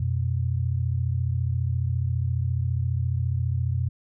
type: tone pair together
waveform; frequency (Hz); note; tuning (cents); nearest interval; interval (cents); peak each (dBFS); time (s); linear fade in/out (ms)
sine; 88.86 / 123.47; F2 / B2; +31 / 0; tritone; 569; -25 / -25; 0-3.89; 5
effects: none